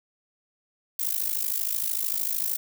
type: noise with amplitude modulation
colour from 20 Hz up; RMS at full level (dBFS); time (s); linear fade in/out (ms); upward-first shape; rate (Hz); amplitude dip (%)
violet; -24; 0.99-2.57; 5; sine; 53.2; 85
effects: none